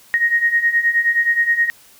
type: beating tone pair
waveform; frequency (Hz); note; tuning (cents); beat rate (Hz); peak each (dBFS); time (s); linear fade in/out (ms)
sine; 1864.7 / 1874.2; A#6 / A#6; 0 / +9; 9.5; -19 / -15; 0.14-1.7; 0
effects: white hiss -48 dBFS RMS until 1.99 s